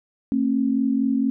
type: tone pair together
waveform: sine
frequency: 225.7 / 270 Hz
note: A3 / C#4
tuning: +44 / -45 cents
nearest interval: minor third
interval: 311 cents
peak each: -22 / -20 dBFS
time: 0.32-1.3 s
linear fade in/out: 0 ms
effects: none